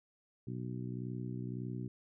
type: harmonic tone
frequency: 61.8 Hz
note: B1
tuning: 2 cents sharp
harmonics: 2 / 3 / 4 / 5 / 6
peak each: -40 / -44 / -46 / -48 / -50 dBFS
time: 0.47-1.88 s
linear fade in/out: 5 ms
effects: none